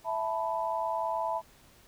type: chord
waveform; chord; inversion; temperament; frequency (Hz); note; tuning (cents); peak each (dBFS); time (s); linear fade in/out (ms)
sine; E suspended fourth; none; just; 659.3 / 879 / 988.9; E5 / A5 / B5; 0 / -2 / +2; -33; 0.04-1.42; 50
effects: pink hiss -59 dBFS RMS until 1.87 s